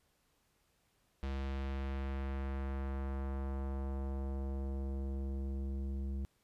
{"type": "tone with low-pass filter sweep", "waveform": "square", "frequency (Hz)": 67.7, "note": "C#2", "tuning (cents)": -40, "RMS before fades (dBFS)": -38, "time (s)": [1.23, 6.25], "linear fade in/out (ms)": 0, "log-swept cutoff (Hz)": [3900, 250], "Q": 0.94, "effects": ["pink hiss -75 dBFS RMS until 6.43 s", "resampled to 32000 Hz"]}